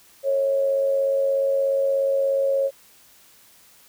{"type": "tone with amplitude modulation", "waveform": "sine", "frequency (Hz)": 547, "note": "C#5", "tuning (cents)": -23, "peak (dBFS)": -16, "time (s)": [0.23, 2.71], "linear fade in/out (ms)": 50, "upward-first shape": "sine", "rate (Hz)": 96.8, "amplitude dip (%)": 45, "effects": ["white hiss -53 dBFS RMS until 3.88 s"]}